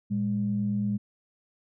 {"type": "tone pair together", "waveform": "sine", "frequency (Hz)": [114.8, 203.7], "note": ["A#2", "G#3"], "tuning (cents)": [-26, -33], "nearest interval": "minor seventh", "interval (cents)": 993, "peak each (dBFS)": [-31, -25], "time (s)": [0.1, 0.98], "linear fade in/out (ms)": 20, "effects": ["tanh soft clip ceiling -17 dBFS"]}